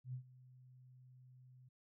sine tone with ADSR envelope, 127.2 Hz, C3, 48 cents flat, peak -40 dBFS, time 0.04-1.69 s, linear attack 95 ms, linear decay 92 ms, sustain -19 dB, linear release 10 ms, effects none

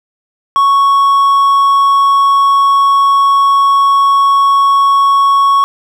triangle tone, 1109 Hz, C#6, in tune, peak -4 dBFS, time 0.56-5.64 s, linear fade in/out 0 ms, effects none

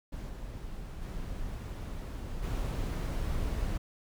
brown noise with level steps, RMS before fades -39 / -41 / -38 / -32 dBFS, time 0.12-3.78 s, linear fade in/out 10 ms, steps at 0.28 / 1.01 / 2.42 s, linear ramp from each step 20 ms, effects none

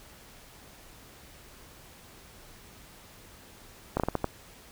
slowing click train, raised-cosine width 1 ms, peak -12 dBFS, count 6, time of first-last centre 3.97-4.243 s, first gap 28 ms, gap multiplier 1.34, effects pink hiss -52 dBFS RMS until 4.71 s

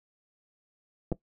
clicks, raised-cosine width 2 ms, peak -17 dBFS, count 2, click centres 1.118 / 1.124 s, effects noise-tail reverb RT60 0.1 s tail -18 dB re dry

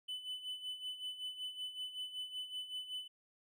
triangle tone with tremolo, 3006 Hz, F#7, 27 cents sharp, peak -37 dBFS, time 0.08-3.08 s, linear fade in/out 10 ms, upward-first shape sine, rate 5.3 Hz, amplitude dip 70%, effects none

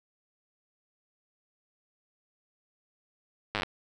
slowing click train, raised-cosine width 0.3 ms, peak -13 dBFS, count 9, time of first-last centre 3.55-3.633 s, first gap 9 ms, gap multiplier 1.04, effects none

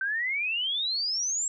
sine exponential sweep, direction up, 1530 to 7660 Hz, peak -26 dBFS, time 0.01-1.48 s, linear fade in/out 2 ms, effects none

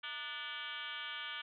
sine tone with frequency modulation, 2300 Hz, D7, 37 cents flat, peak -40 dBFS, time 0.03-1.42 s, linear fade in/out 10 ms, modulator 275 Hz, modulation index 4.1, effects none

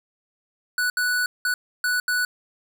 square tone bursts at uneven times, 1480 Hz, F#6, in tune, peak -21 dBFS, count 5, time 0.78-0.9 / 0.97-1.26 / 1.45-1.54 / 1.84-2 / 2.08-2.25 s, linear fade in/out 2 ms, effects none

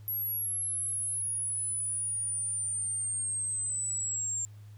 sine linear sweep, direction down, 11600 to 7350 Hz, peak -30 dBFS, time 0.08-4.45 s, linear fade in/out 0 ms, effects added 104 Hz sine -46 dBFS peak until 4.77 s + pink hiss -65 dBFS RMS until 4.77 s

